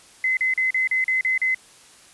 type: tone bursts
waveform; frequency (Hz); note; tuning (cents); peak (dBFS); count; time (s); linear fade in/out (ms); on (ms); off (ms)
sine; 2045; C7; -40; -18; 8; 0.24-1.546; 2; 130; 38
effects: white hiss -50 dBFS RMS until 2.13 s + resampled to 24000 Hz

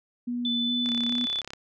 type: tone with vibrato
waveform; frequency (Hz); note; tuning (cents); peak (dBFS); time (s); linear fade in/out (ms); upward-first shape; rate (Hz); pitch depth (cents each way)
sine; 240; B3; -49; -27; 0.27-1.26; 10; square; 2.4; 18
type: tone with pitch glide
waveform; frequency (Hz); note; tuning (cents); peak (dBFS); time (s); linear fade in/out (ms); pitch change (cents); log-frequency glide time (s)
sine; 3504 to 3478; A7 to A7; -8 to -21; -26; 0.45-1.41; 2; -13; 0.71-1.29
type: click train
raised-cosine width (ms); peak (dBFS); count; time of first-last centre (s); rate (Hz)
0.2; -20; 24; 0.86-1.534; 34.1
effects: none

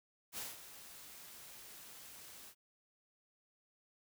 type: noise with ADSR envelope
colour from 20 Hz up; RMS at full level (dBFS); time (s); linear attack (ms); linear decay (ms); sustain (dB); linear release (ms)
white; -42; 0.32-2.55; 60; 180; -12; 67
effects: none

